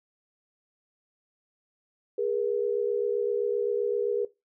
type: tone pair together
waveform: sine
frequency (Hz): 411.2 / 478.9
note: G#4 / A#4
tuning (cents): -17 / +47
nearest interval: minor third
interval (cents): 264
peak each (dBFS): -28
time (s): 2.18-4.25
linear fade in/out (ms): 5
effects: noise-tail reverb RT60 0.2 s tail -17 dB re dry